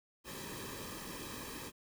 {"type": "noise with comb filter", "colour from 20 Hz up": "pink", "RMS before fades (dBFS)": -45, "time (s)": [0.24, 1.72], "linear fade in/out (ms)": 50, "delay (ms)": 1.4, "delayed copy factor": -0.7, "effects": []}